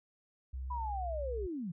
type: tone with pitch glide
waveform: sine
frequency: 64.8 to 63.25 Hz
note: C2 to B1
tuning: -16 to +42 cents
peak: -37 dBFS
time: 0.53-1.47 s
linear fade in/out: 10 ms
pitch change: -42 cents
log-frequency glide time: 0.8-1.11 s
type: linear sweep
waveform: sine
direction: down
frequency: 1000 to 154.5 Hz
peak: -36 dBFS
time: 0.7-1.72 s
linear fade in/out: 10 ms
effects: none